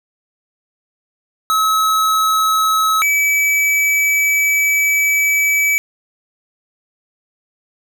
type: tone pair in turn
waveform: square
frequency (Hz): 1288 / 2295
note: E6 / D7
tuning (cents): -41 / -40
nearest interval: minor seventh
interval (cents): 1001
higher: second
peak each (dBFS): -13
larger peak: neither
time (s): 1.5-3.02 / 3.02-5.78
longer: second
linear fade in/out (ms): 0
effects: none